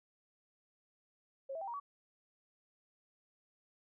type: tone with pitch steps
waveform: sine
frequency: 542 / 652 / 784.4 / 943.7 / 1135.3 Hz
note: C#5 / E5 / G5 / A#5 / C#6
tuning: -39 / -19 / +1 / +21 / +41 cents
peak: -39 dBFS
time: 1.49-1.8 s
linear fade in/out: 10 ms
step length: 62 ms
effects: none